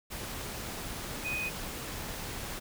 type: tone in noise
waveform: sine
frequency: 2496 Hz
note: D#7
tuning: 5 cents sharp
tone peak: -32 dBFS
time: 1.24-1.5 s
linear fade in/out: 20 ms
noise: pink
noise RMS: -39 dBFS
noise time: 0.1-2.6 s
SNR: +4 dB
effects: none